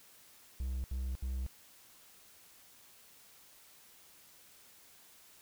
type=tone bursts; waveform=triangle; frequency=64.2 Hz; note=C2; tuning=32 cents flat; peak=-32 dBFS; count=3; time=0.6-1.464 s; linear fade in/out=0 ms; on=240 ms; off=72 ms; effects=white hiss -60 dBFS RMS until 5.41 s